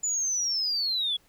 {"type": "linear sweep", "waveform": "sine", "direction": "down", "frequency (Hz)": [7040, 3322], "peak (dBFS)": -24, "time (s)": [0.03, 1.17], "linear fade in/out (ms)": 10, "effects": ["tanh soft clip ceiling -20 dBFS", "pink hiss -63 dBFS RMS until 1.28 s"]}